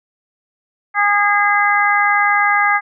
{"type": "harmonic tone", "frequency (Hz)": 409.4, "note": "G#4", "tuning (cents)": -25, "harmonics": [2, 3, 4, 5], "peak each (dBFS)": [-17, -17, -17, -17], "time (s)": [0.94, 2.81], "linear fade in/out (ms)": 50, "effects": []}